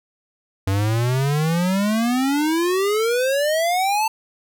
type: exponential sweep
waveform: square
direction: up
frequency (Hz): 94.6 to 897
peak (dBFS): -18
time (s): 0.67-4.08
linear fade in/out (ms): 5
effects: none